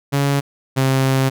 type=tone pair in turn; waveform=sawtooth; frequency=140.5 / 133.31 Hz; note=C#3 / C3; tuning=+24 / +33 cents; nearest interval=minor second; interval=91 cents; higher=first; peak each=-11 / -10 dBFS; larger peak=second; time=0.12-0.41 / 0.76-1.3 s; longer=second; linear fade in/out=20 ms; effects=none